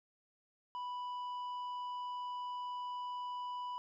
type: tone with tanh clipping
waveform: sine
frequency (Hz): 987.8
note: B5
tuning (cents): 0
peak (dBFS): -40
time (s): 0.75-3.78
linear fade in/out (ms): 0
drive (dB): 6
effects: none